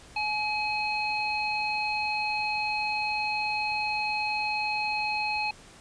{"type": "harmonic tone", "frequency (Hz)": 846, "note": "G#5", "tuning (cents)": 32, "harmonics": [1, 3, 5], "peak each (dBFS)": [-30, -29, -36], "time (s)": [0.16, 5.51], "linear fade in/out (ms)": 5, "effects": ["pink hiss -51 dBFS RMS until 5.8 s", "resampled to 22050 Hz"]}